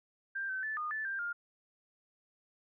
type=tone with pitch steps; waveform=sine; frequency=1585 / 1534 / 1748 / 1224 / 1749 / 1584 / 1409 Hz; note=G6 / G6 / A6 / D#6 / A6 / G6 / F6; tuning=+19 / -38 / -12 / -29 / -11 / +18 / +15 cents; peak=-34 dBFS; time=0.35-1.33 s; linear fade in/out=10 ms; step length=140 ms; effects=none